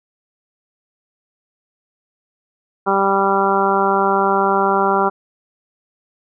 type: harmonic tone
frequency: 196 Hz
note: G3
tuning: in tune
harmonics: 1 / 2 / 3 / 4 / 5 / 6 / 7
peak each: -24 / -19 / -24 / -19 / -20 / -22 / -21 dBFS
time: 2.86-5.1 s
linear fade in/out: 20 ms
effects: none